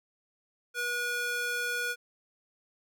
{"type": "tone with high-pass filter", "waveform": "square", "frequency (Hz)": 483.6, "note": "B4", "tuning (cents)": -36, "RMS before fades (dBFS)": -32, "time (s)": [0.74, 1.96], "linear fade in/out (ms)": 50, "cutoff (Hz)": 1100, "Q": 2.4, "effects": []}